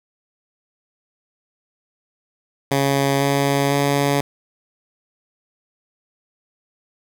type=tone with pitch steps; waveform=10% pulse; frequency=138.59 / 140.04 / 141.5 Hz; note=C#3 / C#3 / C#3; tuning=0 / +18 / +36 cents; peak=-8 dBFS; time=2.71-4.21 s; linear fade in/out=5 ms; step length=500 ms; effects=none